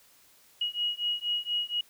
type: beating tone pair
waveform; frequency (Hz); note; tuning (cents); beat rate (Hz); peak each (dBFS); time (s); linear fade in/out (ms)
sine; 2896 / 2900.2; F#7 / F#7; -38 / -35; 4.2; -31; 0.61-1.81; 5
effects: white hiss -60 dBFS RMS until 1.89 s